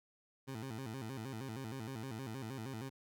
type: tone with vibrato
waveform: 20% pulse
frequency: 121.7 Hz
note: B2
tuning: 25 cents flat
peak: -37 dBFS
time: 0.47-2.9 s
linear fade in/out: 20 ms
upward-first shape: square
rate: 6.4 Hz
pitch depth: 170 cents each way
effects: none